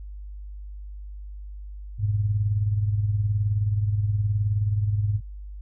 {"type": "tone with tremolo", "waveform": "sine", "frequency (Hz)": 103.83, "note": "G#2", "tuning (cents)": 0, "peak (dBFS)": -18, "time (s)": [1.98, 5.21], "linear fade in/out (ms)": 50, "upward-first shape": "sine", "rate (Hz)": 19, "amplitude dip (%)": 55, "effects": ["added 50 Hz sine -35 dBFS peak until 5.61 s"]}